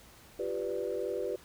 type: chord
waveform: sine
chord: G dominant seventh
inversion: third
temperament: equal with one note detuned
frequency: 349.2 / 392 / 496.2 / 587.3 Hz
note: F4 / G4 / B4 / D5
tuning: 0 / 0 / +8 / 0 cents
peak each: -39 / -35 / -35 / -39 dBFS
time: 0.39-1.36 s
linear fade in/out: 5 ms
effects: tanh soft clip ceiling -22 dBFS + pink hiss -56 dBFS RMS until 1.44 s